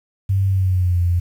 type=tone with pitch glide; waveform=sine; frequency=97 to 87.42 Hz; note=G2 to F2; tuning=-18 to +2 cents; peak=-14 dBFS; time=0.29-1.2 s; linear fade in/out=10 ms; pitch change=-180 cents; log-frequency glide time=0.47-1.01 s; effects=8-bit